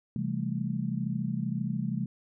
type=chord; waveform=sine; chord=A minor seventh; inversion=first; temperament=just; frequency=132 / 165 / 198 / 220 Hz; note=C3 / E3 / G3 / A3; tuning=+16 / +2 / +18 / 0 cents; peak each=-34 dBFS; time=0.16-2.06 s; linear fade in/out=2 ms; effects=none